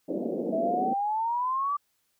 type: band-pass noise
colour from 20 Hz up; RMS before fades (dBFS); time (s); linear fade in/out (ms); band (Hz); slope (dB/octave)
pink; -31; 0.08-0.94; 10; 200 to 610; 48
type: exponential sweep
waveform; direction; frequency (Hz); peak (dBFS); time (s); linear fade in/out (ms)
sine; up; 640 to 1174.7; -25; 0.52-1.77; 10
effects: white hiss -73 dBFS RMS until 2.19 s